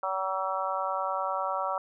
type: harmonic tone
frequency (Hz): 190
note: F#3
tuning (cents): +46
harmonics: 3 / 4 / 5 / 6 / 7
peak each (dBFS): -34 / -34 / -34 / -34 / -34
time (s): 0.03-1.78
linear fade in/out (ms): 2
effects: none